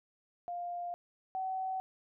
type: tone pair in turn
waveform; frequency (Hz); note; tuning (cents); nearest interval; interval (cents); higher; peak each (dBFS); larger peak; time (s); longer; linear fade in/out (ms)
sine; 701 / 756.5; F5 / F#5; +6 / +38; minor second; 132; second; -36 / -33; second; 0.48-0.94 / 1.35-1.8; first; 0
effects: none